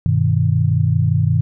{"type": "chord", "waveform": "sine", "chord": "G augmented", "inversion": "none", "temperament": "equal", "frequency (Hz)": [98, 123.47, 155.56], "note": ["G2", "B2", "D#3"], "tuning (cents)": [0, 0, 0], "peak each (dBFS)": -17, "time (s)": [0.06, 1.41], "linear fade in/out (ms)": 0, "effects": []}